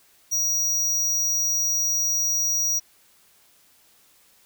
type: tone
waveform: square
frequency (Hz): 5760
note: F#8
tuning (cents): -47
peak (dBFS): -21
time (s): 0.31-2.8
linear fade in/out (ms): 20
effects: white hiss -58 dBFS RMS until 4.45 s